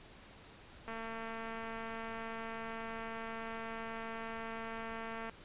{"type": "click train", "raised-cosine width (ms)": 0.5, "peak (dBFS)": -29, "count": 999, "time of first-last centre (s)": [0.88, 5.296], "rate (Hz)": 226, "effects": ["pink hiss -56 dBFS RMS until 5.44 s", "resampled to 8000 Hz"]}